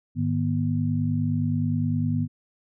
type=tone cluster; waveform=sine; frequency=104.1 / 153.7 / 243.2 Hz; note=G#2 / D#3 / B3; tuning=+5 / -21 / -26 cents; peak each=-26 dBFS; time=0.15-2.28 s; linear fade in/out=50 ms; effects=none